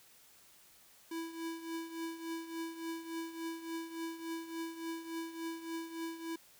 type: tone with tremolo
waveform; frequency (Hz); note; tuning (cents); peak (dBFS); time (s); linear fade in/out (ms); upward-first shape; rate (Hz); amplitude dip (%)
square; 329.4; E4; -1; -37; 1.11-6.36; 5; triangle; 3.5; 75
effects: white hiss -62 dBFS RMS until 6.59 s